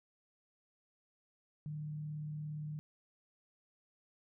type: tone with frequency modulation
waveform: sine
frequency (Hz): 151.2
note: D#3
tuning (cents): -49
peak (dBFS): -39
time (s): 1.66-2.79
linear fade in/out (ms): 0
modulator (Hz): 37.3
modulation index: 0.21
effects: none